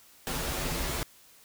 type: noise with comb filter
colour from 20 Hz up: pink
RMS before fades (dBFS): -32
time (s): 0.27-1.03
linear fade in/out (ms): 0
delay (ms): 9.8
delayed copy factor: -0.8
effects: white hiss -57 dBFS RMS until 1.44 s